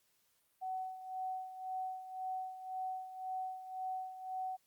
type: tone with tremolo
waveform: sine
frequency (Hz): 750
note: F#5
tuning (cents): +23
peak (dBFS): -36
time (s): 0.61-4.57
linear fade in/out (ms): 20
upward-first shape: sine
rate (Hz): 1.9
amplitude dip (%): 70
effects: white hiss -75 dBFS RMS until 4.66 s + Opus 48 kbps